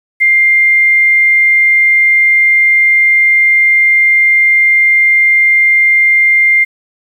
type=tone; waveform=sine; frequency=2100 Hz; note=C7; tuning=6 cents sharp; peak=-5 dBFS; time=0.2-6.65 s; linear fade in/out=20 ms; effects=7-bit